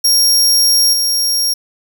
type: tone with level steps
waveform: sawtooth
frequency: 5580 Hz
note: F8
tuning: 2 cents flat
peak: -6 / -10 dBFS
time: 0.04-1.54 s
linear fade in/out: 10 ms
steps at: 0.93 s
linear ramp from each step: 5 ms
effects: none